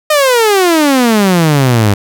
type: exponential sweep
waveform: sawtooth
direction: down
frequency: 622.3 to 98 Hz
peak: -3 dBFS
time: 0.1-1.94 s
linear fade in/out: 5 ms
effects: none